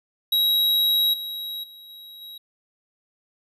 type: tone with level steps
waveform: square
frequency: 3845 Hz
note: B7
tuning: 47 cents flat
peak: -18 / -30 / -43 / -41 / -38 dBFS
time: 0.32-2.38 s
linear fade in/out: 5 ms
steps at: 1.13 / 1.63 / 1.89 / 2.21 s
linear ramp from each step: 10 ms
effects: resampled to 32000 Hz